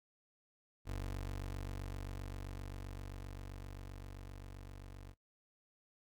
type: tone with level ramp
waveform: 25% pulse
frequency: 47.64 Hz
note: G1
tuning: 49 cents flat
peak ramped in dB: -35 to -46 dBFS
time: 0.85-5.15 s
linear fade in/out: 50 ms
effects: noise-tail reverb RT60 0.1 s tail -21 dB re dry + Opus 48 kbps